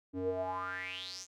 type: tone with band-pass filter sweep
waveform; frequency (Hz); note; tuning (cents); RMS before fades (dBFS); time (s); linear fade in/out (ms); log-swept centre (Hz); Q
square; 92.5; F#2; 0; -38; 0.13-1.27; 50; 310 to 6800; 7.5
effects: none